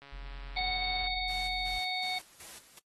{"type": "click train", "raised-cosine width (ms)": 0.3, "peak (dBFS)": -35, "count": 148, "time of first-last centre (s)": [0.02, 1.07], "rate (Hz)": 140}
{"type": "tone", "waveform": "triangle", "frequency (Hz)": 43.54, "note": "F1", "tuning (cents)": -5, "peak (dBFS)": -38, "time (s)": [0.12, 1.79], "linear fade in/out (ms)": 10}
{"type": "harmonic tone", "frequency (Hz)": 740, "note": "F#5", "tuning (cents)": 0, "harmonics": [1, 3, 5, 6], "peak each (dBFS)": [-36, -36, -36, -38], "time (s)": [0.56, 2.19], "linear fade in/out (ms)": 10}
{"type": "noise with tremolo", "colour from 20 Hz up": "white", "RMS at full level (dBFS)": -48, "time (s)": [1.29, 2.79], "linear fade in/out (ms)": 5, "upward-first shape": "square", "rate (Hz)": 2.7, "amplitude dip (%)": 70}
{"effects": ["noise-tail reverb RT60 0.1 s tail -21 dB re dry", "AAC 32 kbps"]}